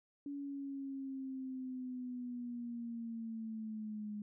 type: linear sweep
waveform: sine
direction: down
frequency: 284.7 to 207.7 Hz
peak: -40 dBFS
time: 0.26-4.22 s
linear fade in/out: 2 ms
effects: none